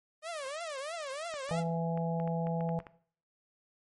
sawtooth tone with vibrato, 602 Hz, D5, 43 cents sharp, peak -33 dBFS, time 0.22-1.64 s, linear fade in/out 50 ms, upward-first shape triangle, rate 3.1 Hz, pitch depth 260 cents each way
clicks, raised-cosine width 0.5 ms, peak -31 dBFS, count 10, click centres 1.34 / 1.493 / 1.975 / 2.2 / 2.276 / 2.47 / 2.608 / 2.691 / 2.802 / 2.868 s
harmonic tone, 166.4 Hz, E3, 17 cents sharp, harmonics 1 / 3 / 4 / 5, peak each -32 / -37 / -38 / -39 dBFS, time 1.51-2.79 s, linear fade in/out 0 ms
effects noise-tail reverb RT60 0.5 s tail -17 dB re dry + MP3 48 kbps

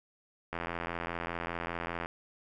click train, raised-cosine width 0.5 ms, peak -20 dBFS, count 131, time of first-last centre 0.53-2.059 s, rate 85 Hz, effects none

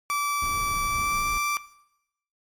30% pulse tone with pitch glide, 1159 to 1171.8 Hz, D6 to D6, -23 to -4 cents, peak -21 dBFS, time 0.1-1.57 s, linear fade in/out 0 ms, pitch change +19 cents, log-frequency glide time 0.84-1.25 s
brown noise, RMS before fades -36 dBFS, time 0.42-1.38 s, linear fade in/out 2 ms
effects noise-tail reverb RT60 0.8 s tail -17 dB re dry + MP3 96 kbps

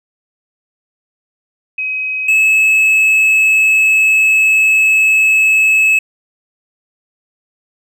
sine / triangle tone pair in turn, 2535 / 2591 Hz, D#7 / E7, +32 / -30 cents, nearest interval unison, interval 38 cents, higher second, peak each -16 / -6 dBFS, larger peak second, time 1.78-2.28 / 2.28-5.99 s, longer second, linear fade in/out 5 ms, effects none

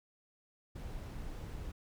brown noise, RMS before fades -43 dBFS, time 0.75-1.72 s, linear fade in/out 10 ms, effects none

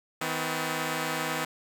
5% pulse tone pair together, 160 / 254 Hz, D#3 / B3, +49 / +49 cents, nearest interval minor sixth, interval 800 cents, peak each -20 dBFS, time 0.21-1.45 s, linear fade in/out 5 ms, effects none

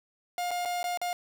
45% pulse tone with dropouts, 709 Hz, F5, 26 cents sharp, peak -29 dBFS, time 0.38-1.13 s, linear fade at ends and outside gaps 1 ms, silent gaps 0.508-0.513 / 0.651-0.656 / 0.83-0.841 / 0.974-1.015 s, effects none

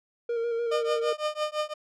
triangle tone with vibrato, 466.2 Hz, A#4, in tune, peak -24 dBFS, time 0.29-1.13 s, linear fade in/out 5 ms, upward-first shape square, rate 6.7 Hz, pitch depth 23 cents each way
30% pulse tone with tremolo, 607 Hz, D#5, 43 cents flat, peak -21 dBFS, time 0.71-1.74 s, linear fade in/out 10 ms, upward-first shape triangle, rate 5.9 Hz, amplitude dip 100%
effects low-pass 6000 Hz 12 dB/octave

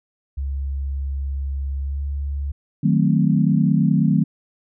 sine tone with pitch glide, 68.7 to 70.47 Hz, C#2 to C#2, -15 to +29 cents, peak -22 dBFS, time 0.37-2.52 s, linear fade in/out 10 ms, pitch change +44 cents, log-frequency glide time 1.81-2.01 s
sine chord, D# diminished seventh, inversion none, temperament equal with one note detuned, 155.56 / 185 / 221 / 261.6 Hz, D#3 / F#3 / A3 / C4, 0 / 0 / +8 / 0 cents, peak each -18 / -19 / -20 / -23 dBFS, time 2.83-4.24 s, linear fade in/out 10 ms
effects none

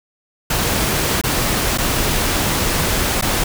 pink noise with dropouts, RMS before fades -18 dBFS, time 0.5-3.44 s, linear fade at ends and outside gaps 5 ms, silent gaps 1.214-1.237 / 1.776-1.783 / 3.213-3.223 s, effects none

